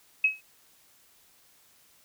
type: tone with exponential decay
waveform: sine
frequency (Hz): 2561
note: D#7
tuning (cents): +49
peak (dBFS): -16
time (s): 0.24-0.41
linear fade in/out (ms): 5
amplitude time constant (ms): 36
effects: white hiss -61 dBFS RMS until 2.04 s